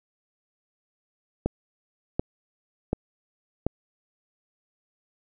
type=click train; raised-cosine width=2 ms; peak=-10 dBFS; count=4; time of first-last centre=1.46-3.666 s; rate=1.36 Hz; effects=none